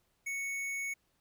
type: tone with hard clipping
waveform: sine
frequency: 2217 Hz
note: C#7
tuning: in tune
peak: -36 dBFS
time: 0.26-0.94 s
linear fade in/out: 10 ms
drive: 13 dB
effects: pink hiss -75 dBFS RMS until 1.2 s